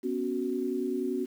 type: chord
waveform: sine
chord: B suspended second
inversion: none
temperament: equal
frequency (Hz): 246.9 / 277.2 / 370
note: B3 / C#4 / F#4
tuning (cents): 0 / 0 / 0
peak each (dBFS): -33 / -33 / -31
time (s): 0.03-1.26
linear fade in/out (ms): 20
effects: 9-bit